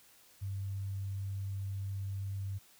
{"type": "tone", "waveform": "sine", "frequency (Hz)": 98, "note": "G2", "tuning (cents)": 0, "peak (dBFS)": -35, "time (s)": [0.41, 2.59], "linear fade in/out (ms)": 20, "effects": ["white hiss -62 dBFS RMS until 2.79 s"]}